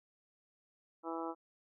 harmonic tone, 164.81 Hz, E3, in tune, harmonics 2 / 3 / 4 / 5 / 6 / 7 / 8, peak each -41 / -45 / -47 / -45 / -46 / -49 / -47 dBFS, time 1.03-1.35 s, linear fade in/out 50 ms, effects none

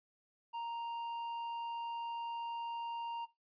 sine tone with hard clipping, 932.3 Hz, A#5, in tune, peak -40 dBFS, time 0.53-3.26 s, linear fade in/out 20 ms, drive 6 dB, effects noise-tail reverb RT60 0.2 s tail -17 dB re dry + resampled to 11025 Hz

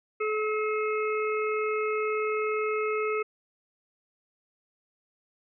harmonic tone, 429.5 Hz, A4, 42 cents flat, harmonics 1 / 3 / 5 / 6, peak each -27 / -32 / -36 / -38 dBFS, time 0.2-3.23 s, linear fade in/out 10 ms, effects none

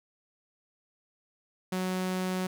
sawtooth tone, 185 Hz, F#3, in tune, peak -25 dBFS, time 1.72-2.47 s, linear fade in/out 5 ms, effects none

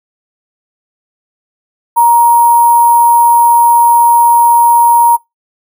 sine tone with sample-and-hold, 942 Hz, A#5, 18 cents sharp, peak -3 dBFS, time 1.96-5.17 s, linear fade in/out 20 ms, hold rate 11025 Hz, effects noise-tail reverb RT60 0.2 s tail -25 dB re dry

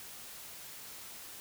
silence, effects white hiss -48 dBFS RMS until 1.4 s

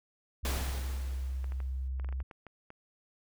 sine tone with pitch glide, 65.9 to 65.37 Hz, C2 to C2, +13 to -1 cents, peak -32 dBFS, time 0.43-2.23 s, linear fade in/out 10 ms, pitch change -14 cents, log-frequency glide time 0.91-1.02 s
pink noise with exponential decay, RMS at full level -34 dBFS, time 0.45-1.88 s, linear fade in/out 1 ms, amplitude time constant 310 ms
clicks, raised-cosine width 0.5 ms, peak -33 dBFS, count 11, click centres 1.443 / 1.521 / 1.603 / 1.998 / 2.046 / 2.089 / 2.126 / 2.203 / 2.312 / 2.467 / 2.704 s
effects none

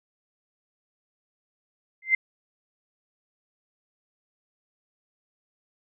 sine tone with exponential growth, 2081 Hz, C7, 10 cents flat, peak -13 dBFS, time 2.02-2.15 s, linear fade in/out 5 ms, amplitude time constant 27 ms, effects none

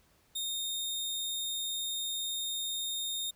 sawtooth tone, 3678 Hz, A#7, 24 cents flat, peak -30 dBFS, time 0.35-3.31 s, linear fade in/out 10 ms, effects pink hiss -67 dBFS RMS until 3.35 s

